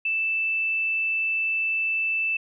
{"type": "tone", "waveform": "sine", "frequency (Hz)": 2644, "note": "E7", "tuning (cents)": 5, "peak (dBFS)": -22, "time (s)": [0.05, 2.37], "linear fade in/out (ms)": 5, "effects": []}